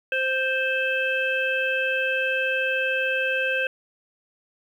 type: harmonic tone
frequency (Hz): 523.3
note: C5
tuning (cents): 0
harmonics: 1 / 3 / 5 / 6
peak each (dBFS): -27 / -25 / -26 / -36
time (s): 0.12-3.67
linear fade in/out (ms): 2
effects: 9-bit